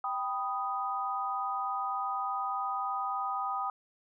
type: chord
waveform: sine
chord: G augmented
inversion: none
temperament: equal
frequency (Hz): 784 / 987.8 / 1244.5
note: G5 / B5 / D#6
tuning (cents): 0 / 0 / 0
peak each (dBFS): -35 / -38 / -33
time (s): 0.04-3.7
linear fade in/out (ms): 2
effects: none